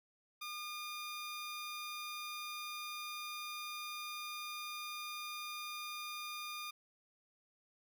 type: tone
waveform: 15% pulse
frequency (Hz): 1212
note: D#6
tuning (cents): -46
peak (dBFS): -36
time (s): 0.41-6.71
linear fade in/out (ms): 10
effects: none